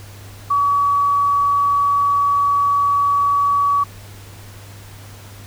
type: tone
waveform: sine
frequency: 1136 Hz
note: C#6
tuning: 42 cents sharp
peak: -13 dBFS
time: 0.5-3.84 s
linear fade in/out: 10 ms
effects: added 100 Hz sine -37 dBFS peak until 5.46 s + pink hiss -42 dBFS RMS until 5.46 s